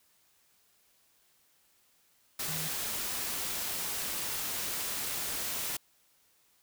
sine tone in noise, 157.4 Hz, D#3, 20 cents sharp, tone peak -40 dBFS, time 2.48-2.68 s, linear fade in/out 5 ms, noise white, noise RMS -35 dBFS, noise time 2.39-5.77 s, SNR -8 dB, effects white hiss -68 dBFS RMS until 6.62 s

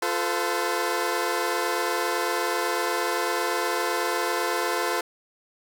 15% pulse chord, F major, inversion none, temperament equal with one note detuned, 349.2 / 440 / 509.8 Hz, F4 / A4 / C5, 0 / 0 / -45 cents, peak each -22 dBFS, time 0.02-5.01 s, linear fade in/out 5 ms, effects none

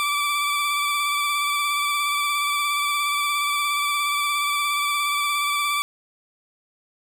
20% pulse tone with vibrato, 1163 Hz, D6, 17 cents flat, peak -16 dBFS, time 0-5.82 s, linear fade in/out 0 ms, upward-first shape square, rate 17 Hz, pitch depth 19 cents each way, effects none

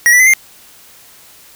square tone with pitch steps, 1902 / 1967.9 / 2036 / 2107 Hz, A#6 / B6 / C7 / C7, +34 / -7 / -48 / +12 cents, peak -6 dBFS, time 0.06-0.336 s, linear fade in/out 0 ms, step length 69 ms, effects white hiss -42 dBFS RMS until 1.55 s

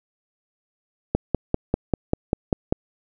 click train, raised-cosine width 2 ms, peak -5 dBFS, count 9, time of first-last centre 1.15-2.725 s, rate 5.08 Hz, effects none

